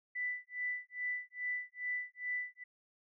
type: tone with tremolo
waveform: sine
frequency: 1985 Hz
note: B6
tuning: 8 cents sharp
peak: -33 dBFS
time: 0.15-2.64 s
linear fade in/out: 10 ms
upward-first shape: sine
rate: 2.4 Hz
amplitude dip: 100%
effects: none